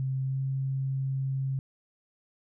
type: tone with pitch glide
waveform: sine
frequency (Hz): 132.6 to 134.3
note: C3 to C3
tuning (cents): +23 to +46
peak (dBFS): -27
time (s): 0-1.59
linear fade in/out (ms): 0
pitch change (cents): +23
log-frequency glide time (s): 0.23-0.4
effects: none